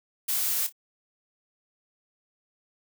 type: noise with echo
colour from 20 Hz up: blue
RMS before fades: -27 dBFS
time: 0.28-0.67 s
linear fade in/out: 10 ms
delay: 28 ms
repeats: 2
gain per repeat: -13 dB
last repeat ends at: 0.726 s
effects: none